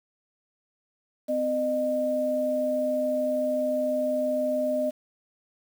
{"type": "tone pair together", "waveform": "sine", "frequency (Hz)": [256.6, 609.9], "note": ["C4", "D#5"], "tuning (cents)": [-34, -35], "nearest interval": "octave + minor third", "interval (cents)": 1499, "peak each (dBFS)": [-30, -24], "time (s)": [1.28, 4.91], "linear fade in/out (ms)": 20, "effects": ["8-bit"]}